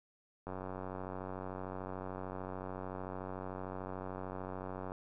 click train, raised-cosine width 1 ms, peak -28 dBFS, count 417, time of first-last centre 0.47-4.919 s, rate 93.5 Hz, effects none

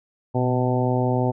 harmonic tone with a mistuned harmonic, 126.1 Hz, B2, 36 cents sharp, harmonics 1 / 2 / 3 / 4 / 5 / 6 / 7, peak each -22 / -25 / -27 / -28 / -29 / -30 / -30 dBFS, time 0.34-1.32 s, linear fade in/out 20 ms, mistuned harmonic 1, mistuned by -48 cents, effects none

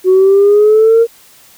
sine exponential sweep, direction up, 367.7 to 466.2 Hz, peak -3 dBFS, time 0.04-1.07 s, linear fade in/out 50 ms, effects tanh soft clip ceiling -1 dBFS + white hiss -43 dBFS RMS until 1.57 s

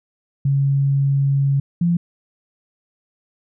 sine tone pair in turn, 138.59 / 171.97 Hz, C#3 / F3, 0 / -26 cents, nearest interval major third, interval 374 cents, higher second, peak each -14 dBFS, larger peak neither, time 0.45-1.6 / 1.81-1.97 s, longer first, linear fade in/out 5 ms, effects none

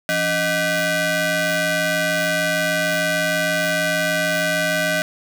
sawtooth ring-modulated tone, 449.3 Hz, A4, 36 cents sharp, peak -11 dBFS, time 0.09-5.02 s, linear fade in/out 0 ms, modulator 1070 Hz, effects none

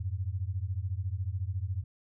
sine beating tone pair, 88 / 102 Hz, F2 / G#2, +14 / -31 cents, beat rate 14 Hz, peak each -33 / -34 dBFS, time 0-1.84 s, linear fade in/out 10 ms, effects none

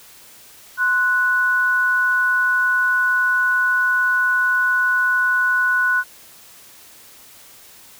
sine tone pair together, 1046.5 / 1477.7 Hz, C6 / F#6, 0 / -3 cents, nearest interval tritone, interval 597 cents, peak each -24 / -15 dBFS, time 0.77-6.04 s, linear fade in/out 50 ms, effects white hiss -45 dBFS RMS until 7.99 s

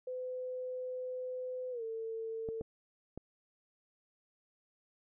sine tone with pitch glide, 507 to 449.1 Hz, B4 to A4, +45 to +35 cents, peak -37 dBFS, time 0.07-2.62 s, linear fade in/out 5 ms, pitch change -210 cents, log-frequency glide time 1.71-1.83 s
clicks, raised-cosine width 2 ms, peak -29 dBFS, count 3, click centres 2.488 / 2.611 / 3.176 s
effects none

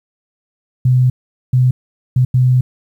sine tone bursts at uneven times, 126.9 Hz, B2, 47 cents sharp, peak -8 dBFS, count 4, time 0.85-1.1 / 1.53-1.71 / 2.16-2.25 / 2.34-2.61 s, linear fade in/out 5 ms, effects 8-bit

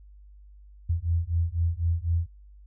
sine beating tone pair, 82.41 / 86.41 Hz, E2 / F2, 0 / -18 cents, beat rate 4 Hz, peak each -26 dBFS, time 0.89-2.27 s, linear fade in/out 10 ms, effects added 50 Hz sine -47 dBFS peak until 2.66 s

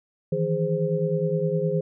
sine tone cluster, 157.2 / 166.9 / 412.3 / 519 Hz, D#3 / E3 / G#4 / C5, +18 / +22 / -13 / -14 cents, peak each -27 dBFS, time 0.32-1.81 s, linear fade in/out 5 ms, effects none

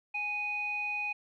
square tone with low-pass filter, 829 Hz, G#5, 3 cents flat, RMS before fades -34 dBFS, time 0.14-1.13 s, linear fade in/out 10 ms, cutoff 2500 Hz, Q 9.1, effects none

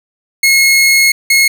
sawtooth tone pair in turn, 2168 / 2168 Hz, C#7 / C#7, -39 / -39 cents, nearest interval unison, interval 0 cents, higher neither, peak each -3 dBFS, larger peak neither, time 0.43-1.12 / 1.3-1.48 s, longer first, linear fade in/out 5 ms, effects none

